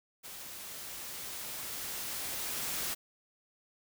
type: noise with level ramp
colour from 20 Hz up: white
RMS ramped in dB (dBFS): -46 to -35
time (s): 0.23-2.95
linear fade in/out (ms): 20
effects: none

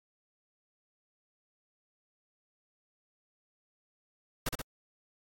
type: noise with echo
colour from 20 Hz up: pink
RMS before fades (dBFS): -32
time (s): 4.46-4.49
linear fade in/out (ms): 5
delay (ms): 64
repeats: 2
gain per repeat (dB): -3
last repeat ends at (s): 4.618
effects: AAC 64 kbps

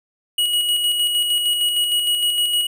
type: tone with tremolo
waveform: square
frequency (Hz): 2908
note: F#7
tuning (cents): -31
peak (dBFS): -16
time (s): 0.38-2.67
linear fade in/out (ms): 5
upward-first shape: square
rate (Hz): 6.5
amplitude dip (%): 35
effects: none

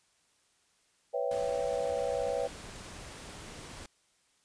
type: chord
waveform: sine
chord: C# half-diminished seventh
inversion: third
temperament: equal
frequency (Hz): 493.9 / 554.4 / 659.3 / 784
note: B4 / C#5 / E5 / G5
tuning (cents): 0 / 0 / 0 / 0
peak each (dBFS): -33 / -33 / -37 / -39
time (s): 1.13-2.48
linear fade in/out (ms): 20
type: noise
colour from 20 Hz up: pink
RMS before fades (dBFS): -46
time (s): 1.31-3.86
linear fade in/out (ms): 2
effects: white hiss -70 dBFS RMS until 4.44 s + resampled to 22050 Hz

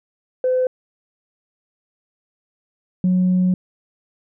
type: tone pair in turn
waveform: sine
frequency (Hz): 510 / 182.99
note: C5 / F#3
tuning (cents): -44 / -19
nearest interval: octave + tritone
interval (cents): 1775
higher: first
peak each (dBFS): -14 / -12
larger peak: second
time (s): 0.44-0.67 / 3.04-3.54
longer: second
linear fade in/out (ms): 2
effects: tanh soft clip ceiling -11 dBFS

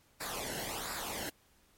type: noise with flanger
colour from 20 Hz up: pink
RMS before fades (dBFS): -39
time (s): 0.2-1.3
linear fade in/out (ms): 10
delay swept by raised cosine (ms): 0.32 to 0.85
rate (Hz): 1.4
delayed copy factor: -0.7
effects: pink hiss -67 dBFS RMS until 1.77 s + MP3 64 kbps

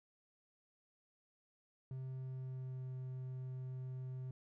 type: tone with pitch glide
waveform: triangle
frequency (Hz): 130.81 to 129.08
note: C3 to C3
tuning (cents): 0 to -23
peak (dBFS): -40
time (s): 1.91-4.31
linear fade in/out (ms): 2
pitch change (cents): -23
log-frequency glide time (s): 2.03-2.89
effects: none

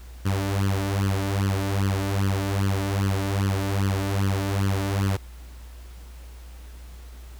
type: tone with flanger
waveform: sawtooth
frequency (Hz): 98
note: G2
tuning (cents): 0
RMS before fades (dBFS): -24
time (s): 0.25-5.17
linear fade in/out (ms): 10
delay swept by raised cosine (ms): 0.64 to 3.44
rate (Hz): 2.5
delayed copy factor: +0.9
effects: added 60 Hz sine -39 dBFS peak until 7.39 s + pink hiss -52 dBFS RMS until 7.39 s

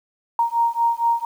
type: beating tone pair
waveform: sine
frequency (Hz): 930 / 934.3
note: A#5 / A#5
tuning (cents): -4 / +4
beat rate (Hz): 4.3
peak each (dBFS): -20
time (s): 0.39-1.25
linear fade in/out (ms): 2
effects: 8-bit

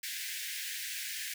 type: high-pass noise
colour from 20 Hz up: pink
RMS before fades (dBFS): -39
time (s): 0.03-1.34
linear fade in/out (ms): 5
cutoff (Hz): 1600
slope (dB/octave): 96
effects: none

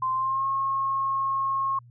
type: tone with pitch glide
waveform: sine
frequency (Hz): 1041 to 1083.3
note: C6 to C#6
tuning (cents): -9 to -40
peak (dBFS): -23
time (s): 0.02-1.79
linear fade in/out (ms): 5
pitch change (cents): +69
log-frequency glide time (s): 0.13-0.46
effects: added 120 Hz sine -48 dBFS peak until 1.9 s

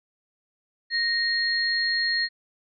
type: tone pair together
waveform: sine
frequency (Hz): 1864.7 / 4259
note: A#6 / C8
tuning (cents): 0 / +30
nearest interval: octave + major second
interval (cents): 1430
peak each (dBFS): -24 / -25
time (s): 0.9-2.29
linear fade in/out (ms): 50
effects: none

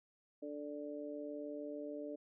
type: harmonic tone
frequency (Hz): 146.83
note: D3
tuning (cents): 0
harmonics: 2 / 3 / 4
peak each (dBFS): -45 / -48 / -46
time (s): 0.42-2.16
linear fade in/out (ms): 10
effects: none

